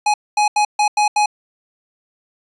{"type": "tone bursts at uneven times", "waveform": "square", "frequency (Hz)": 837, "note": "G#5", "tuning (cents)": 13, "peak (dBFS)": -13, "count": 6, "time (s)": [[0.06, 0.14], [0.37, 0.48], [0.56, 0.65], [0.79, 0.88], [0.97, 1.08], [1.16, 1.26]], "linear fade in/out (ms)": 5, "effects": ["resampled to 22050 Hz", "9-bit"]}